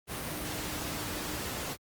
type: tone in noise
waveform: sine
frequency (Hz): 303.7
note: D#4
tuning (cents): -42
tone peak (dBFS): -44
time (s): 0.26-1.39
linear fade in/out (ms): 50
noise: pink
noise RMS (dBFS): -36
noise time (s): 0.07-1.77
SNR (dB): -11
effects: high-pass 60 Hz 12 dB/octave + Opus 32 kbps